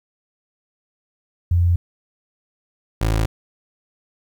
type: tone pair in turn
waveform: sine / 25% pulse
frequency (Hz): 86.9 / 54.48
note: F2 / A1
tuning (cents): -8 / -16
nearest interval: minor sixth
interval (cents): 808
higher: first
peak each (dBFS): -13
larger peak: neither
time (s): 1.51-1.76 / 3.01-3.26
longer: neither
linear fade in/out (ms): 5
effects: 9-bit